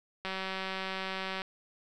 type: click train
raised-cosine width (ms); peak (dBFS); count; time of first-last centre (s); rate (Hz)
0.3; -20; 223; 0.25-1.418; 190
effects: none